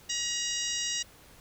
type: harmonic tone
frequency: 954 Hz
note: A#5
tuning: 40 cents sharp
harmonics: 2 / 3 / 4 / 5 / 6 / 7 / 8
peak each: -40 / -36 / -37 / -39 / -34 / -40 / -39 dBFS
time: 0.09-1.03 s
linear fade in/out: 10 ms
effects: pink hiss -55 dBFS RMS until 1.4 s